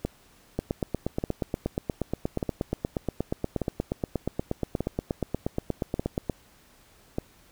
two click trains, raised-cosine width 2 ms, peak -13 / -14 dBFS, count 49 / 7, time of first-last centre 0.59-6.297 / 0.05-7.184 s, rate 8.41 / 0.841 Hz, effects pink hiss -58 dBFS RMS until 7.51 s

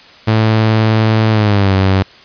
sawtooth tone with pitch glide, 110.1 to 95.85 Hz, A2 to G2, +2 to -38 cents, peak -5 dBFS, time 0.27-2.03 s, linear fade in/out 10 ms, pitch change -240 cents, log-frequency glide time 1.31-1.73 s, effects white hiss -40 dBFS RMS until 2.24 s + resampled to 11025 Hz

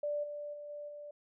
sine tone with level steps, 587.3 Hz, D5, in tune, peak -32 / -39 / -43 / -41 / -44 dBFS, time 0.03-1.11 s, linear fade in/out 5 ms, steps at 0.23 / 0.53 / 0.69 / 0.88 s, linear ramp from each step 10 ms, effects none

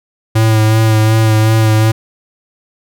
square tone with vibrato, 110 Hz, A2, in tune, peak -8 dBFS, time 0.35-1.92 s, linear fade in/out 10 ms, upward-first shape sine, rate 2.7 Hz, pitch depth 23 cents each way, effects none

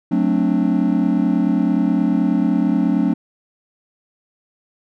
triangle chord, D dominant seventh, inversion first, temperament just, 183.54 / 220.2 / 264.3 / 293.7 Hz, F#3 / A3 / C4 / D4, -14 / +2 / +18 / 0 cents, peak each -18 dBFS, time 0.11-3.14 s, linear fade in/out 10 ms, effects none

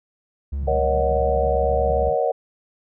triangle tone, 70 Hz, C#2, 18 cents sharp, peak -21 dBFS, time 0.52-2.1 s, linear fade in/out 10 ms
pink band-pass noise, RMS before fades -36 dBFS, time 0.57-2.18 s, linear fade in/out 50 ms, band 110 to 210 Hz, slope 96 dB/octave
sine chord, D# minor seventh, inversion second, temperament equal with one note detuned, 472.1 / 554.4 / 622.3 / 740 Hz, A#4 / C#5 / D#5 / F#5, +22 / 0 / 0 / 0 cents, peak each -23 / -23 / -24 / -24 dBFS, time 0.67-2.32 s, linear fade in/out 10 ms
effects none

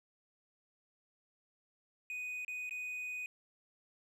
triangle tone with dropouts, 2489 Hz, D#7, in tune, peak -37 dBFS, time 2.1-3.26 s, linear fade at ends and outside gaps 1 ms, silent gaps 2.448-2.48 / 2.694-2.709 s, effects none

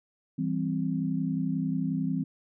sine chord, C major, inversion first, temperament equal, 164.81 / 196 / 261.6 Hz, E3 / G3 / C4, 0 / 0 / 0 cents, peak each -30 / -32 / -30 dBFS, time 0.38-2.24 s, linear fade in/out 10 ms, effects none

